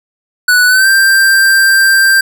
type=tone with pitch glide; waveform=square; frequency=1480 to 1577.1 Hz; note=F#6 to G6; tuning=0 to +10 cents; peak=-6 dBFS; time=0.48-2.21 s; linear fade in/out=5 ms; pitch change=+110 cents; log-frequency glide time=0.67-0.88 s; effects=none